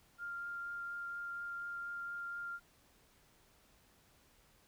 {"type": "tone with vibrato", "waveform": "sine", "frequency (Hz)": 1396.9, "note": "F6", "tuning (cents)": 0, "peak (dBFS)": -40, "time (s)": [0.18, 2.6], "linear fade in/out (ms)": 50, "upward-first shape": "triangle", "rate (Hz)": 4.2, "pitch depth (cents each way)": 10, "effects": ["pink hiss -68 dBFS RMS until 4.67 s"]}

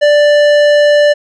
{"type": "tone with tanh clipping", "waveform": "sine", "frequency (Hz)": 588, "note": "D5", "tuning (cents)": 2, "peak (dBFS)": -7, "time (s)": [0.01, 1.14], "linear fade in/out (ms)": 20, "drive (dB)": 15, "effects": []}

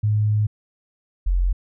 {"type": "tone pair in turn", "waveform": "sine", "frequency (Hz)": [106, 44.57], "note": ["G#2", "F1"], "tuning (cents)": [36, 36], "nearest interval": "octave + minor third", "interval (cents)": 1500, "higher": "first", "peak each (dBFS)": -16, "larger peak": "neither", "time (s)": [[0.03, 0.47], [1.26, 1.53]], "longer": "first", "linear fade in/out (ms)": 10, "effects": []}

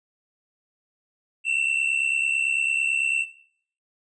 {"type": "tone pair together", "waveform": "triangle", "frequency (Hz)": [2674, 2743], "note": ["E7", "F7"], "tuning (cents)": [24, -32], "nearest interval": "unison", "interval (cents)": 44, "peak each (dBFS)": [-21, -24], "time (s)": [1.44, 3.26], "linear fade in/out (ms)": 50, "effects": ["noise-tail reverb RT60 0.6 s tail -18 dB re dry", "resampled to 22050 Hz"]}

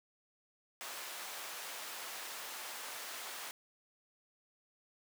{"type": "high-pass noise", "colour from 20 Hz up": "pink", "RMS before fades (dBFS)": -45, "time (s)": [0.81, 3.51], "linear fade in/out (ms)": 0, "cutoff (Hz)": 780, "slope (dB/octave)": 12, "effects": []}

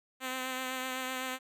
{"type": "tone with vibrato", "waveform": "5% pulse", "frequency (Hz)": 258.2, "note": "C4", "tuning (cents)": -23, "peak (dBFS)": -23, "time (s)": [0.2, 1.39], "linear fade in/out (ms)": 50, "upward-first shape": "triangle", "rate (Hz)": 7.9, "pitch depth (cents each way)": 25, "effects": []}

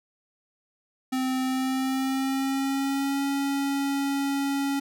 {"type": "tone with pitch glide", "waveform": "square", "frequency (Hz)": [259.2, 277.8], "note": ["C4", "C#4"], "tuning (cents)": [-16, 4], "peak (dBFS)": -25, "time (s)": [1.12, 4.8], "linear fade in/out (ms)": 10, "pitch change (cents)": 120, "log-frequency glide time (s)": [1.43, 3.24], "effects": []}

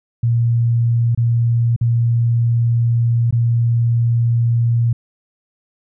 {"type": "tone with dropouts", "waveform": "sine", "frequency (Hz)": 117.4, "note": "A#2", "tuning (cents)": 13, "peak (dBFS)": -12, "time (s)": [0.23, 4.93], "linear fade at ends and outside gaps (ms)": 5, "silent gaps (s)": [[1.149, 1.175], [1.763, 1.811], [3.309, 3.325]], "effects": []}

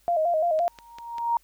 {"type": "tone with vibrato", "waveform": "sine", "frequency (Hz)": 659.3, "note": "E5", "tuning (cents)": 0, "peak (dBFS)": -20, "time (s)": [0.08, 0.68], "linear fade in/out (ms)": 0, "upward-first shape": "square", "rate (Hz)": 5.8, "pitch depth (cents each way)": 86}
{"type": "click train", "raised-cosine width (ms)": 0.2, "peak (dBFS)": -24, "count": 4, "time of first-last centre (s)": [0.59, 1.183], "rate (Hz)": 5.06}
{"type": "tone with exponential growth", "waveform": "sine", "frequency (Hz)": 936, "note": "A#5", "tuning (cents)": 7, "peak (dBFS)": -18, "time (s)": [0.68, 1.37], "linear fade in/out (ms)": 2, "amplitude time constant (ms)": 150}
{"effects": ["added 50 Hz sine -63 dBFS peak until 1.43 s", "white hiss -63 dBFS RMS until 1.43 s"]}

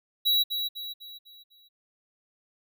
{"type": "tone with echo", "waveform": "square", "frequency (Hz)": 3897, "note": "B7", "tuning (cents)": -24, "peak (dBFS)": -21, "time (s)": [0.25, 0.44], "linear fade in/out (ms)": 20, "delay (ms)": 250, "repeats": 5, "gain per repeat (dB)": -7, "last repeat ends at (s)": 1.69, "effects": []}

